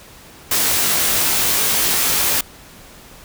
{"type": "noise with comb filter", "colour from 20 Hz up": "white", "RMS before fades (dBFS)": -17, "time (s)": [0.51, 2.41], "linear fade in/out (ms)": 5, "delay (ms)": 19, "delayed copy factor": 0.9, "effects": ["pink hiss -42 dBFS RMS until 3.24 s"]}